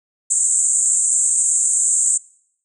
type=band-pass noise; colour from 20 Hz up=pink; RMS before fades=-17 dBFS; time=0.3-2.18 s; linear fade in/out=10 ms; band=7100 to 8600 Hz; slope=96 dB/octave; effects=noise-tail reverb RT60 0.7 s tail -24 dB re dry